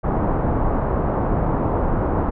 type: low-pass noise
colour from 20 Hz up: pink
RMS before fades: -20 dBFS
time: 0.03-2.31 s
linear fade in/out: 20 ms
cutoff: 1100 Hz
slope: 24 dB/octave
effects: none